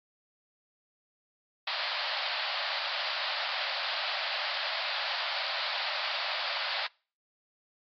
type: band-pass noise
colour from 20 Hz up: white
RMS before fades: -33 dBFS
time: 1.67-6.87 s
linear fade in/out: 5 ms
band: 560 to 4800 Hz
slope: 96 dB/octave
effects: noise-tail reverb RT60 0.4 s tail -26 dB re dry + AAC 48 kbps